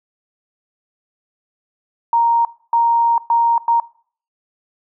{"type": "tone bursts at uneven times", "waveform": "sine", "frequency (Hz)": 932.3, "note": "A#5", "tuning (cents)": 0, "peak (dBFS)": -11, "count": 4, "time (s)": [[2.13, 2.45], [2.73, 3.18], [3.3, 3.58], [3.68, 3.8]], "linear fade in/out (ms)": 2, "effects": ["noise-tail reverb RT60 0.5 s tail -21 dB re dry"]}